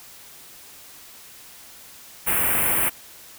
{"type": "band-stop noise", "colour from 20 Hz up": "white", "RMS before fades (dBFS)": -21, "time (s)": [2.26, 2.9], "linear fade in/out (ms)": 20, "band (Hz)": [2800, 9100], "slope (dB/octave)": 48, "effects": ["white hiss -45 dBFS RMS until 3.38 s"]}